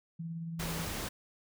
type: tone with tremolo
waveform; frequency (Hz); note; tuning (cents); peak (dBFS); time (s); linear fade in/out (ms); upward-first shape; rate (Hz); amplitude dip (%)
sine; 165.5; E3; +7; -35; 0.19-0.85; 10; triangle; 18; 35
type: noise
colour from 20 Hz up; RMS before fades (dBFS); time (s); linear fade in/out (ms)
pink; -38; 0.59-1.09; 10
effects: none